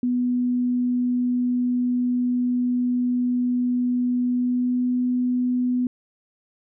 sine tone with pitch glide, 246.9 to 248.8 Hz, B3 to B3, 0 to +13 cents, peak -19 dBFS, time 0.03-5.87 s, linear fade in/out 2 ms, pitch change +13 cents, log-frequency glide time 4.29-4.87 s, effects none

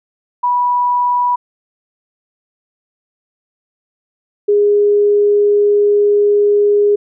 sine tone pair in turn, 979 / 411.6 Hz, B5 / G#4, -15 / -16 cents, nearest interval octave + minor third, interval 1501 cents, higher first, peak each -11 / -8 dBFS, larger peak second, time 0.43-1.36 / 4.48-6.96 s, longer second, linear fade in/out 10 ms, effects none

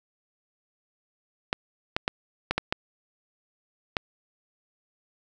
clicks, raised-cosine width 0.3 ms, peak -8 dBFS, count 7, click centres 1.529 / 1.965 / 2.079 / 2.51 / 2.58 / 2.725 / 3.968 s, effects none

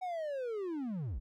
triangle linear sweep, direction down, 755 to 41 Hz, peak -33 dBFS, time 0.01-1.2 s, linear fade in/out 20 ms, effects none

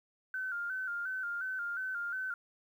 sine tone with vibrato, 1462 Hz, F#6, 21 cents flat, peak -34 dBFS, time 0.34-2.34 s, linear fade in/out 2 ms, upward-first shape square, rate 2.8 Hz, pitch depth 70 cents each way, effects 11-bit

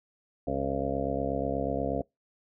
harmonic tone, 68.3 Hz, C#2, 25 cents flat, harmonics 1 / 2 / 3 / 4 / 6 / 7 / 8 / 9 / 10, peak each -38 / -38 / -39 / -34 / -39 / -35 / -34 / -39 / -35 dBFS, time 0.47-2.02 s, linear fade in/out 5 ms, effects noise-tail reverb RT60 0.2 s tail -26 dB re dry

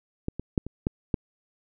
clicks, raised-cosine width 3 ms, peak -15 / -19 / -9 / -22 / -11 / -10 dBFS, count 6, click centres 0.284 / 0.396 / 0.578 / 0.666 / 0.869 / 1.142 s, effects none

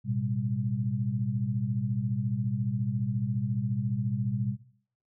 sine tone cluster, 110.9 / 125.3 / 199.8 Hz, A2 / B2 / G3, +14 / +25 / +33 cents, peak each -32 / -29 / -33 dBFS, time 0.04-4.57 s, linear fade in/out 50 ms, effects noise-tail reverb RT60 0.6 s tail -19 dB re dry

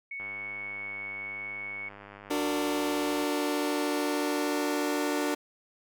sine tone, 2217 Hz, C#7, in tune, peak -35 dBFS, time 0.11-1.89 s, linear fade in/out 5 ms
click train, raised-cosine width 0.5 ms, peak -31 dBFS, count 308, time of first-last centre 0.2-3.24 s, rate 101 Hz
sawtooth chord, D augmented, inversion none, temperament just, 293.7 / 367.1 / 458.9 Hz, D4 / F#4 / A#4, 0 / -14 / -27 cents, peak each -25 / -30 / -30 dBFS, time 2.3-5.35 s, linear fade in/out 10 ms
effects none

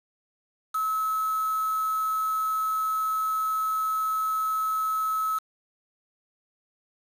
sine tone with quantisation, 1293 Hz, E6, 34 cents flat, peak -24 dBFS, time 0.74-5.39 s, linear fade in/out 10 ms, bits 6, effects resampled to 32000 Hz

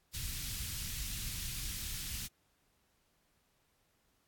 pink band-stop noise, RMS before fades -40 dBFS, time 0.13-2.28 s, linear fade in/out 20 ms, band 110 to 3100 Hz, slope 12 dB/octave, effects pink hiss -75 dBFS RMS until 4.27 s + AAC 64 kbps

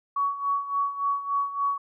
sine tone with tremolo, 1124 Hz, C#6, 24 cents sharp, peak -21 dBFS, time 0.16-1.78 s, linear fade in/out 5 ms, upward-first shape sine, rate 3.5 Hz, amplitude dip 75%, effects none

